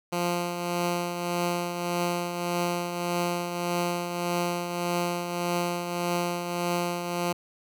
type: tone with tremolo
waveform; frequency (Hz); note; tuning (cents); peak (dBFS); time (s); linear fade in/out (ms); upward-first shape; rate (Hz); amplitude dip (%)
10% pulse; 174.61; F3; 0; -16; 0.12-7.33; 10; triangle; 1.7; 55
effects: none